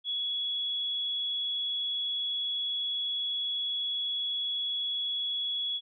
sine tone, 3368 Hz, G#7, 24 cents sharp, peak -29 dBFS, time 0.04-5.81 s, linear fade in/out 50 ms, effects none

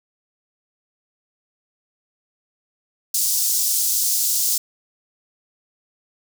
pink high-pass noise, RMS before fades -20 dBFS, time 3.14-4.58 s, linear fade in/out 5 ms, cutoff 5400 Hz, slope 24 dB/octave, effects none

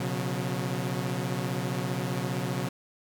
sawtooth chord, B suspended second, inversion none, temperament equal with one note detuned, 123.47 / 138.59 / 180.88 Hz, B2 / C#3 / F#3, 0 / 0 / -39 cents, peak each -29 dBFS, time 0-2.69 s, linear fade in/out 5 ms, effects none

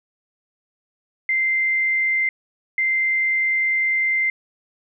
sine tone bursts at uneven times, 2085 Hz, C7, 7 cents flat, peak -17 dBFS, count 2, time 1.29-2.29 / 2.78-4.3 s, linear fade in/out 2 ms, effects none

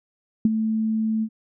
sine tone with ADSR envelope, 220 Hz, A3, in tune, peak -11 dBFS, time 0.45-1.29 s, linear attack 3 ms, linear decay 27 ms, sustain -9 dB, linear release 64 ms, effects none

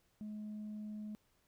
sine tone, 212 Hz, G#3, 36 cents sharp, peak -40 dBFS, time 0.21-1.15 s, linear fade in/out 0 ms, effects tanh soft clip ceiling -40 dBFS + pink hiss -75 dBFS RMS until 1.47 s

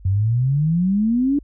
sine exponential sweep, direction up, 91.8 to 293.7 Hz, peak -15 dBFS, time 0.05-1.39 s, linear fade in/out 5 ms, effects added 50 Hz sine -40 dBFS peak until 1.43 s

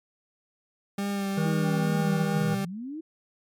40% pulse tone with vibrato, 198.5 Hz, G3, 22 cents sharp, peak -26 dBFS, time 0.98-2.65 s, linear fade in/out 5 ms, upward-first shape sine, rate 2.3 Hz, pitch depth 22 cents each way
harmonic tone, 160 Hz, D#3, 49 cents sharp, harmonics 1 / 3 / 5 / 7 / 9, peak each -25 / -33 / -39 / -45 / -39 dBFS, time 1.37-2.55 s, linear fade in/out 10 ms
sine linear two-way sweep, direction down then up, 329.6 to 110 to 329.6 Hz, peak -33 dBFS, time 1.45-3.01 s, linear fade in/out 10 ms, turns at 2.54 s
effects MP3 96 kbps

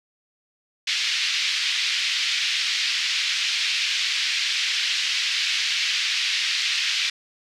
pink band-pass noise, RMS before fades -24 dBFS, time 0.87-7.1 s, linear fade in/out 5 ms, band 2200 to 5100 Hz, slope 24 dB/octave, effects none

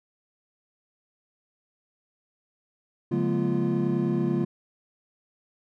triangle tone cluster, 143.4 / 181.7 / 213.3 / 242.4 / 345.6 Hz, D3 / F#3 / G#3 / B3 / F4, -41 / -31 / +46 / -32 / -18 cents, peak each -27 / -28 / -27 / -28 / -26 dBFS, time 3.11-4.45 s, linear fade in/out 10 ms, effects none

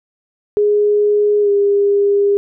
sine tone with pitch glide, 415.3 to 403.7 Hz, G#4 to G#4, 0 to -49 cents, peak -10 dBFS, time 0.57-2.37 s, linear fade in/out 0 ms, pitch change -49 cents, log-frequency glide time 1.41-1.5 s, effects none

